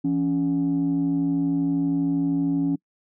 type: tone pair together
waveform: sine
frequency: 166.9 / 279.6 Hz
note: E3 / C#4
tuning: +22 / +15 cents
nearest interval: major sixth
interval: 893 cents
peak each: -25 / -19 dBFS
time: 0.04-2.76 s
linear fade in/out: 10 ms
effects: noise-tail reverb RT60 0.1 s tail -25 dB re dry + tanh soft clip ceiling -16 dBFS